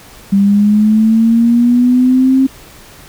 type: linear sweep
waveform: sine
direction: up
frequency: 196 to 267.5 Hz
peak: -6 dBFS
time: 0.32-2.47 s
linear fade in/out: 10 ms
effects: pink hiss -38 dBFS RMS until 3.08 s